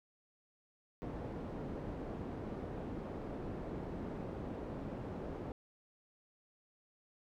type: low-pass noise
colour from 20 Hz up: white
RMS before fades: -43 dBFS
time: 1.02-5.52 s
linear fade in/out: 0 ms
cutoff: 410 Hz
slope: 12 dB/octave
effects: none